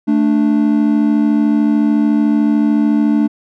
triangle tone pair together, 220 / 293.7 Hz, A3 / D4, 0 / 0 cents, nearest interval perfect fourth, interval 500 cents, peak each -11 dBFS, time 0.07-3.28 s, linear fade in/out 20 ms, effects none

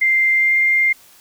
sine tone with pitch glide, 2093 to 2106 Hz, C7 to C7, 0 to +11 cents, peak -12 dBFS, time 0.01-0.93 s, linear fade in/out 10 ms, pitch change +11 cents, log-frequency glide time 0.33-0.53 s, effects white hiss -48 dBFS RMS until 1.2 s

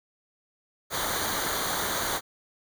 pink noise with comb filter, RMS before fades -29 dBFS, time 0.9-2.21 s, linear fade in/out 50 ms, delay 0.38 ms, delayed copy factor -0.75, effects none

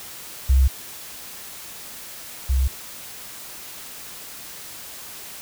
sine tone pair in turn, 65.9 / 65.9 Hz, C2 / C2, +13 / +13 cents, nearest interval unison, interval 0 cents, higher neither, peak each -12 / -16 dBFS, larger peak first, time 0.49-0.68 / 2.49-2.68 s, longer neither, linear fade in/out 10 ms, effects white hiss -38 dBFS RMS until 5.41 s

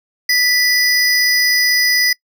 square tone pair together, 1975.5 / 4978 Hz, B6 / D#8, 0 / 0 cents, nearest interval octave + major third, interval 1600 cents, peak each -15 dBFS, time 0.29-2.13 s, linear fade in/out 5 ms, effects noise-tail reverb RT60 0.1 s tail -25 dB re dry

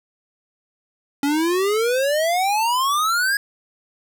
square exponential sweep, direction up, 277.2 to 1675 Hz, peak -18 dBFS, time 1.23-3.37 s, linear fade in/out 2 ms, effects none

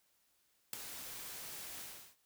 white noise with ADSR envelope, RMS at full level -34 dBFS, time 0.73-2.16 s, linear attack 4 ms, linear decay 4 ms, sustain -13 dB, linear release 350 ms, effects white hiss -75 dBFS RMS until 2.25 s

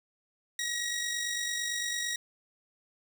15% pulse tone with amplitude modulation, 1902 Hz, A#6, 34 cents sharp, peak -23 dBFS, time 0.59-2.16 s, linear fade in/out 2 ms, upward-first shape sine, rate 48.9 Hz, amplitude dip 40%, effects none

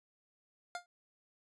25% pulse tone with exponential decay, 705 Hz, F5, 16 cents sharp, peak -31 dBFS, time 0.75-0.86 s, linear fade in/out 1 ms, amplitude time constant 23 ms, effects resampled to 22050 Hz

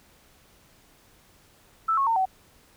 sine tone with pitch steps, 1318.5 / 1096 / 911 / 757.3 Hz, E6 / C#6 / A#5 / F#5, 0 / -20 / -40 / +40 cents, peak -20 dBFS, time 1.88-2.256 s, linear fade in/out 10 ms, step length 94 ms, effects pink hiss -58 dBFS RMS until 2.76 s

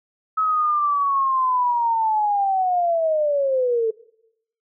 sine linear sweep, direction down, 1289 to 437.5 Hz, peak -17 dBFS, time 0.37-3.91 s, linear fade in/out 10 ms, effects noise-tail reverb RT60 0.8 s tail -21 dB re dry

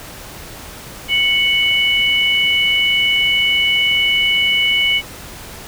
sine tone pair together, 2219 / 2962 Hz, C#7 / F#7, +1 / +1 cents, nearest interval perfect fourth, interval 500 cents, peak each -15 dBFS, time 1.08-5.02 s, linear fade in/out 50 ms, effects pink hiss -34 dBFS RMS until 5.67 s

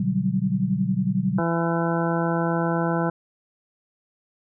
sine chord, G major seventh, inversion first, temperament equal, 123.47 / 146.83 / 185 / 196 Hz, B2 / D3 / F#3 / G3, 0 / 0 / 0 / 0 cents, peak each -29 / -29 / -23 / -25 dBFS, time 0-1.4 s, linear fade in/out 5 ms
harmonic tone, 167.7 Hz, E3, 30 cents sharp, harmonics 1 / 2 / 3 / 4 / 5 / 6 / 8 / 9, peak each -24 / -27 / -29 / -30 / -31 / -32 / -33 / -34 dBFS, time 1.38-3.1 s, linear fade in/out 5 ms
effects none

